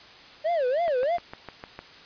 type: tone with vibrato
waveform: triangle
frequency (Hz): 587.3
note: D5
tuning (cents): 0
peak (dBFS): -20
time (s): 0.44-1.18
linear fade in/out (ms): 20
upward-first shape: sine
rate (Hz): 3.2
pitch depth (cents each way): 300
type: click train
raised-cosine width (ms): 0.5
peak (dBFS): -22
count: 7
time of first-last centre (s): 0.88-1.79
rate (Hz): 6.59
effects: white hiss -48 dBFS RMS until 2.05 s + resampled to 11025 Hz